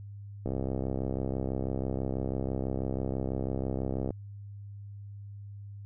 click train, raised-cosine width 2 ms, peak -19 dBFS, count 242, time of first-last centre 0.46-4.106 s, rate 66.1 Hz, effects added 101 Hz sine -41 dBFS peak until 5.85 s

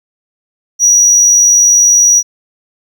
triangle tone, 5800 Hz, F#8, 35 cents flat, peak -3 dBFS, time 0.79-2.23 s, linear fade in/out 50 ms, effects none

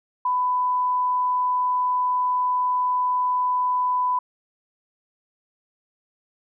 sine tone, 998 Hz, B5, 18 cents sharp, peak -19 dBFS, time 0.25-4.19 s, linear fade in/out 5 ms, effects none

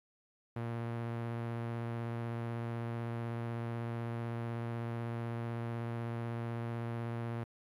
sawtooth tone with vibrato, 116.8 Hz, A#2, 4 cents sharp, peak -32 dBFS, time 0.56-7.44 s, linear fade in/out 5 ms, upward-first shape sine, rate 16 Hz, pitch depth 13 cents each way, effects low-pass 2000 Hz 12 dB/octave + 12-bit

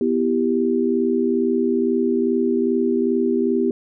sine chord, E minor, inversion second, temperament equal, 246.9 / 329.6 / 392 Hz, B3 / E4 / G4, 0 / 0 / 0 cents, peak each -20 / -23 / -20 dBFS, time 0.01-3.71 s, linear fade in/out 2 ms, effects none

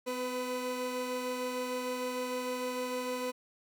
30% pulse tone pair together, 253.3 / 500 Hz, B3 / B4, +44 / +21 cents, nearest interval octave, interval 1177 cents, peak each -36 / -32 dBFS, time 0.06-3.32 s, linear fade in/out 20 ms, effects none

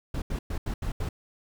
brown noise bursts at uneven times, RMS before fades -30 dBFS, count 6, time 0.14-0.22 / 0.3-0.39 / 0.5-0.58 / 0.66-0.74 / 0.82-0.92 / 1-1.09 s, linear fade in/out 5 ms, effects none

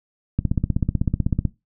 click train, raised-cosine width 5 ms, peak -7 dBFS, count 18, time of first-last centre 0.39-1.453 s, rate 16 Hz, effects noise-tail reverb RT60 0.2 s tail -18 dB re dry

